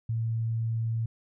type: tone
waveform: sine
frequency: 113.6 Hz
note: A#2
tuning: 44 cents flat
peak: -26 dBFS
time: 0.09-1.06 s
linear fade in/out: 5 ms
effects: none